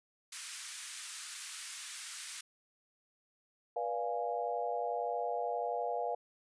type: high-pass noise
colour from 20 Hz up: white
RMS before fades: -42 dBFS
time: 0.32-2.41 s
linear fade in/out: 5 ms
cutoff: 1300 Hz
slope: 24 dB/octave
type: chord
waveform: sine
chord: B diminished seventh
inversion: none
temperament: equal with one note detuned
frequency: 485.7 / 587.3 / 698.5 / 830.6 Hz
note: B4 / D5 / F5 / Ab5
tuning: -29 / 0 / 0 / 0 cents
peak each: -38 / -41 / -36 / -40 dBFS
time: 3.76-6.15 s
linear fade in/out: 5 ms
effects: resampled to 22050 Hz